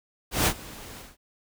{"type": "noise with ADSR envelope", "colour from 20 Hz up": "pink", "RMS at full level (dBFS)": -20, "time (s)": [0.31, 1.17], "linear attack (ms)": 150, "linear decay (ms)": 73, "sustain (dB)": -22, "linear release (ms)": 190, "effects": []}